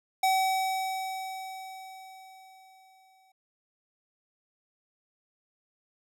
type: tone with exponential decay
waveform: square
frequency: 760 Hz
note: F#5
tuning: 46 cents sharp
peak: -22 dBFS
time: 0.23-3.32 s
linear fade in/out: 5 ms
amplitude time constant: 670 ms
effects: none